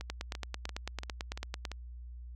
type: two click trains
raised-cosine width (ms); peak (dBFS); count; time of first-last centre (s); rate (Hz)
0.2; -19 / -23; 15 / 6; 0.1-1.652 / 0.01-1.716; 9.02 / 2.93
effects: added 60 Hz sine -43 dBFS peak until 2.35 s